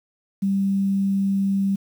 sine tone with quantisation, 196 Hz, G3, in tune, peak -18 dBFS, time 0.42-1.76 s, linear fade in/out 10 ms, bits 8, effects none

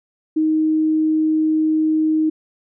sine tone, 313 Hz, D#4, 10 cents sharp, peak -14 dBFS, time 0.36-2.3 s, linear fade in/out 10 ms, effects none

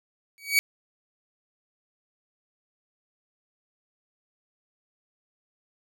sawtooth tone with exponential growth, 2263 Hz, C#7, 35 cents sharp, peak -11 dBFS, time 0.38-0.59 s, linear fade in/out 0 ms, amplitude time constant 45 ms, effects none

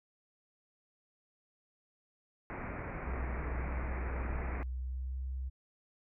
pink low-pass noise, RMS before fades -41 dBFS, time 2.5-4.63 s, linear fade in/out 0 ms, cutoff 2400 Hz, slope 96 dB/octave
sine tone with pitch glide, 62.8 to 65.05 Hz, B1 to C2, +30 to -9 cents, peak -35 dBFS, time 3.06-5.5 s, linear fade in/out 20 ms, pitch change +61 cents, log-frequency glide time 4.6-5.19 s
effects none

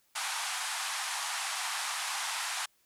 pink band-pass noise, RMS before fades -35 dBFS, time 0.15-2.66 s, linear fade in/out 10 ms, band 770 to 11000 Hz, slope 48 dB/octave, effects white hiss -70 dBFS RMS until 2.85 s

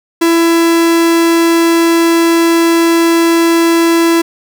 45% pulse tone, 334 Hz, E4, 23 cents sharp, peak -7 dBFS, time 0.21-4.22 s, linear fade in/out 10 ms, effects none

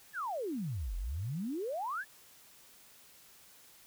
sine exponential two-way sweep, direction down then up, 1794 to 40.56 to 1794 Hz, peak -34 dBFS, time 0.13-2.05 s, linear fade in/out 50 ms, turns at 0.96 s, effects white hiss -59 dBFS RMS until 3.86 s

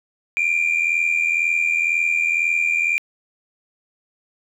sine tone pair together, 2352 / 2434 Hz, D7 / D#7, +2 / -39 cents, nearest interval minor second, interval 59 cents, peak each -18 dBFS, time 0.37-2.98 s, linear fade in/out 0 ms, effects tanh soft clip ceiling -13 dBFS + 9-bit

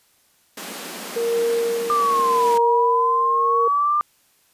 pink high-pass noise, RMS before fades -33 dBFS, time 0.57-2.58 s, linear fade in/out 5 ms, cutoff 180 Hz, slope 96 dB/octave
sine tone with tremolo, 466.2 Hz, A#4, in tune, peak -17 dBFS, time 1.16-3.68 s, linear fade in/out 5 ms, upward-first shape sine, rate 0.83 Hz, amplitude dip 65%
sine exponential two-way sweep, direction down then up, 1200 to 940 to 1200 Hz, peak -16 dBFS, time 1.9-4.01 s, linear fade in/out 0 ms, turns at 2.57 s
effects white hiss -60 dBFS RMS until 4.53 s + resampled to 32000 Hz

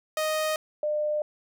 sawtooth / sine tone pair in turn, 622.3 / 601.4 Hz, D#5 / D5, 0 / +41 cents, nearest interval minor second, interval 59 cents, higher first, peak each -21 / -24 dBFS, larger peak first, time 0.17-0.56 / 0.83-1.22 s, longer neither, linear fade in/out 2 ms, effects none

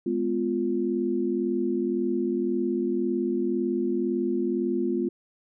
sine chord, F diminished, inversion first, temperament just, 209.5 / 251.4 / 349.2 Hz, Ab3 / Cb4 / F4, +15 / +31 / 0 cents, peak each -30 / -28 / -26 dBFS, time 0.06-5.09 s, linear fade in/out 5 ms, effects none

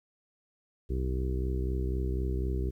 harmonic tone, 64 Hz, C2, 38 cents flat, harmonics 1 / 2 / 3 / 4 / 5 / 6 / 7, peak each -29 / -37 / -42 / -45 / -41 / -38 / -47 dBFS, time 0.89-2.71 s, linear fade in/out 20 ms, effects 11-bit

